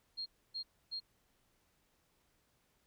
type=tone bursts; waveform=sine; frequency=4235 Hz; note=C8; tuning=20 cents sharp; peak=-38 dBFS; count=3; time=0.17-1.003 s; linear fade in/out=20 ms; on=91 ms; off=280 ms; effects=pink hiss -75 dBFS RMS until 2.86 s